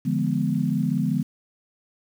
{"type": "chord", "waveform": "sine", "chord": "D diminished seventh", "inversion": "none", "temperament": "equal with one note detuned", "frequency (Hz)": [146.83, 172.01, 207.7, 246.9], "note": ["D3", "F3", "Ab3", "Cb4"], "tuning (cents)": [0, -26, 0, 0], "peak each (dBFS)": -26, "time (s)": [0.05, 1.23], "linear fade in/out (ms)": 10, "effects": ["8-bit"]}